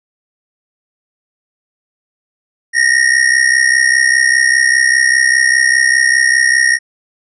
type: ring-modulated tone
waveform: square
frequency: 1864.7 Hz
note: A#6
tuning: in tune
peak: -6 dBFS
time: 2.73-6.79 s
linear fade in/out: 50 ms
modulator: 32.5 Hz
effects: resampled to 24000 Hz